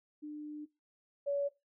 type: tone pair in turn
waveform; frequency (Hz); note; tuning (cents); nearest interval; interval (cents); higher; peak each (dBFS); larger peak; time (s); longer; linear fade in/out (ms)
sine; 299.5 / 566.5; D4 / C#5; +34 / +37; major seventh; 1103; second; -40 / -30; second; 0.22-0.66 / 1.26-1.49; first; 20
effects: noise-tail reverb RT60 0.2 s tail -18 dB re dry